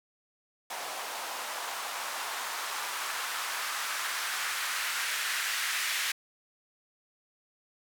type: noise with band-pass filter sweep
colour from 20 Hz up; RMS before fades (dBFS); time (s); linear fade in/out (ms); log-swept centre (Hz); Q
blue; -34; 0.7-6.12; 5; 730 to 1900; 1.6
effects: none